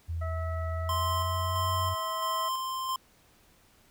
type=tone with pitch glide; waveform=sine; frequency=82.8 to 91.87 Hz; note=E2 to F#2; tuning=+8 to -12 cents; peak=-30 dBFS; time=0.08-1.95 s; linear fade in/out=20 ms; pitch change=+180 cents; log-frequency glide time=0.72-1.64 s
type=harmonic tone; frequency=649 Hz; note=E5; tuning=27 cents flat; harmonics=1 / 2 / 3; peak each=-38 / -40 / -47 dBFS; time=0.21-2.49 s; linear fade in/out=10 ms
type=tone with tremolo; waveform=square; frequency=1046.5 Hz; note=C6; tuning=in tune; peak=-29 dBFS; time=0.89-2.96 s; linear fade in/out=2 ms; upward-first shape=square; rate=1.5 Hz; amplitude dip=30%
effects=pink hiss -62 dBFS RMS until 3.9 s